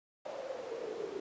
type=noise with high-pass filter sweep; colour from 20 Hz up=brown; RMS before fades=-41 dBFS; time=0.25-1.2 s; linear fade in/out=5 ms; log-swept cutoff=590 to 390 Hz; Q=9.3; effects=resampled to 16000 Hz